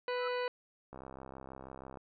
harmonic tone, 495 Hz, B4, 4 cents sharp, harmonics 1 / 2 / 3 / 4 / 5 / 6 / 8 / 9, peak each -34 / -40 / -44 / -46 / -48 / -50 / -52 / -53 dBFS, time 0.08-0.48 s, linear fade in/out 2 ms
sine tone with exponential growth, 1312 Hz, E6, 9 cents flat, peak -36 dBFS, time 0.11-0.28 s, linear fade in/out 5 ms, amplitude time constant 35 ms
click train, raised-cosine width 1 ms, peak -33 dBFS, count 70, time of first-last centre 0.93-1.972 s, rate 66.2 Hz
effects none

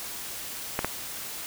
clicks, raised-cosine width 0.5 ms, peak -10 dBFS, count 2, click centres 0.791 / 0.846 s, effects white hiss -37 dBFS RMS until 1.46 s

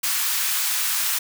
white high-pass noise, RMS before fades -23 dBFS, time 0.03-1.19 s, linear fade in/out 10 ms, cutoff 1000 Hz, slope 24 dB/octave, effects none

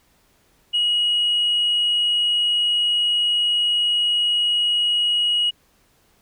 sine tone, 2900 Hz, F#7, 35 cents flat, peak -15 dBFS, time 0.73-5.51 s, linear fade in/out 20 ms, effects tanh soft clip ceiling -14 dBFS + pink hiss -60 dBFS RMS until 6.21 s

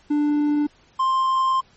triangle tone pair in turn, 295 / 1051.3 Hz, D4 / C6, +8 / +8 cents, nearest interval octave + minor seventh, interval 2200 cents, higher second, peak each -15 dBFS, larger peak neither, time 0.1-0.67 / 0.99-1.61 s, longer second, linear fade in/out 10 ms, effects pink hiss -56 dBFS RMS until 1.76 s + MP3 32 kbps

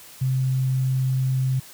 sine tone, 130.81 Hz, C3, in tune, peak -19 dBFS, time 0.21-1.6 s, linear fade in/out 10 ms, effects white hiss -45 dBFS RMS until 1.73 s

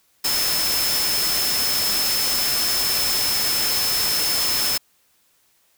sine tone in noise, 5250 Hz, E8, 8 cents flat, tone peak -22 dBFS, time 0.24-4.78 s, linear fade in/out 10 ms, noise white, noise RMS -23 dBFS, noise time 0.24-4.78 s, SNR -2 dB, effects white hiss -62 dBFS RMS until 5.77 s

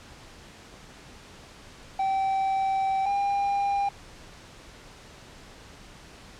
triangle tone pair in turn, 774 / 800.8 Hz, G5 / G5, -22 / +37 cents, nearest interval minor second, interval 59 cents, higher second, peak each -21 dBFS, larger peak neither, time 1.99-3.06 / 3.06-3.89 s, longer first, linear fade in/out 5 ms, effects pink hiss -48 dBFS RMS until 6.39 s + low-pass 7000 Hz 12 dB/octave

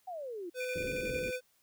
sine exponential sweep, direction down, 770 to 329.9 Hz, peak -38 dBFS, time 0.07-0.5 s, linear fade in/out 10 ms
square tone, 504 Hz, B4, 35 cents sharp, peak -36 dBFS, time 0.54-1.41 s, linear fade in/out 50 ms
triangle tone with tremolo, 2403 Hz, D7, 39 cents sharp, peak -36 dBFS, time 0.6-1.36 s, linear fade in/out 5 ms, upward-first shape square, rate 11 Hz, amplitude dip 65%
white low-pass noise, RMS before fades -41 dBFS, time 0.75-1.31 s, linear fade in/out 10 ms, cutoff 540 Hz, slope 96 dB/octave
effects white hiss -71 dBFS RMS until 1.62 s

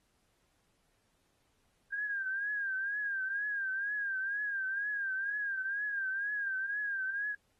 sine tone with vibrato, 1610 Hz, G6, 46 cents sharp, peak -32 dBFS, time 1.92-7.35 s, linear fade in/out 10 ms, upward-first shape triangle, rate 2.1 Hz, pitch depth 99 cents each way, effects pink hiss -75 dBFS RMS until 7.59 s + AAC 32 kbps

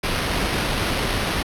pink noise with sample-and-hold, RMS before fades -23 dBFS, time 0.03-1.43 s, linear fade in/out 10 ms, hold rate 7350 Hz, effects low-pass 12000 Hz 12 dB/octave

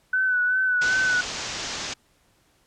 sine tone with vibrato, 1499 Hz, F#6, 22 cents sharp, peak -19 dBFS, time 0.13-1.21 s, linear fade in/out 5 ms, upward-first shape sine, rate 2.6 Hz, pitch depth 34 cents each way
white low-pass noise, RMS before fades -32 dBFS, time 0.81-1.94 s, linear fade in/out 10 ms, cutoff 6800 Hz, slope 48 dB/octave
effects pink hiss -63 dBFS RMS until 2.66 s + low-pass 12000 Hz 12 dB/octave

